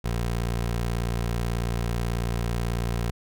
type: tone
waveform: 20% pulse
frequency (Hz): 58.27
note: A#1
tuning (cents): 0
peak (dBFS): -20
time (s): 0.04-3.11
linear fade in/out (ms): 10
effects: none